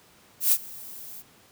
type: noise with ADSR envelope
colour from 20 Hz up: violet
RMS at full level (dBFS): -18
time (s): 0.4-1.23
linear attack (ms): 120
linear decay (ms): 54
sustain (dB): -23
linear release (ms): 35
effects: pink hiss -56 dBFS RMS until 1.51 s + high-pass 100 Hz 12 dB/octave